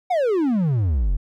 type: exponential sweep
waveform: triangle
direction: down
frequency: 764 to 38.89 Hz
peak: -15 dBFS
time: 0.1-1.17 s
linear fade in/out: 10 ms
effects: none